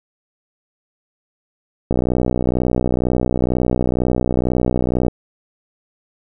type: click train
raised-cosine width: 2 ms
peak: -4 dBFS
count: 198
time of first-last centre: 1.91-5.082 s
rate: 62.1 Hz
effects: none